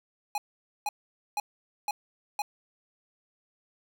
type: tone bursts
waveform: square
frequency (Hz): 830.6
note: G#5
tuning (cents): 0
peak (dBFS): -28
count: 5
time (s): 0.35-2.42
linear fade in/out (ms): 2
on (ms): 30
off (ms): 480
effects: none